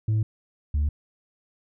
sine tone pair in turn, 108.6 / 73.72 Hz, A2 / D2, -22 / +7 cents, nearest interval perfect fifth, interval 671 cents, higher first, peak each -17 / -18 dBFS, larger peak first, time 0.08-0.23 / 0.74-0.89 s, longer neither, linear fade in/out 5 ms, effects tanh soft clip ceiling -19 dBFS

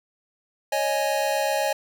square chord, C# suspended second, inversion none, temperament equal, 554.4 / 622.3 / 830.6 Hz, C#5 / D#5 / G#5, 0 / 0 / 0 cents, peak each -27 dBFS, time 0.72-1.73 s, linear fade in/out 5 ms, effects none

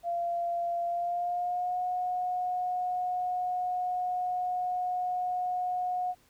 sine tone with pitch glide, 690 to 726 Hz, F5 to F#5, -21 to -33 cents, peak -28 dBFS, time 0.03-6.15 s, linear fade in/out 50 ms, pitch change +88 cents, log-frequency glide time 0.85-1.8 s, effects pink hiss -64 dBFS RMS until 6.29 s

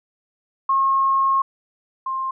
sine tone pair in turn, 1081 / 1057.5 Hz, C#6 / C6, -44 / +18 cents, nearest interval unison, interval 38 cents, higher first, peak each -15 / -22 dBFS, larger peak first, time 0.69-1.42 / 2.06-2.31 s, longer first, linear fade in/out 5 ms, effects none

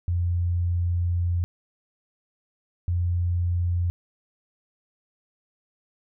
sine tone pair in turn, 87.31 / 87.62 Hz, F2 / F2, 0 / +6 cents, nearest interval unison, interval 6 cents, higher second, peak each -21 dBFS, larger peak neither, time 0.08-1.44 / 2.88-3.9 s, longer first, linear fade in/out 0 ms, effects none

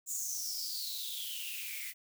blue noise with high-pass filter sweep, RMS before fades -39 dBFS, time 0.06-1.94 s, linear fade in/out 50 ms, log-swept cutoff 7300 to 2000 Hz, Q 9.3, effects none

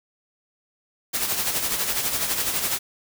white noise with tremolo, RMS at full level -23 dBFS, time 1.13-2.79 s, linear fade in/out 20 ms, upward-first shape sine, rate 12 Hz, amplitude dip 50%, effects none

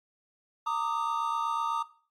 triangle tone cluster, 919 / 1181 / 1249 Hz, A#5 / D6 / D#6, -25 / +9 / +6 cents, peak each -30 dBFS, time 0.66-1.83 s, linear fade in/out 10 ms, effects noise-tail reverb RT60 0.4 s tail -17 dB re dry + MP3 96 kbps

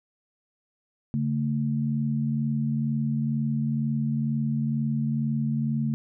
sine tone pair together, 141.68 / 223.8 Hz, C#3 / A3, +38 / +30 cents, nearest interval minor sixth, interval 792 cents, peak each -26 dBFS, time 1.14-5.94 s, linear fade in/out 0 ms, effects none

